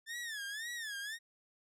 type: tone with vibrato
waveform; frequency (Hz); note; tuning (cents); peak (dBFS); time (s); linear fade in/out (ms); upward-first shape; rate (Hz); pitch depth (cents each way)
sawtooth; 1760; A6; 0; -36; 0.06-1.19; 50; sine; 1.9; 160
effects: low-pass 12000 Hz 12 dB/octave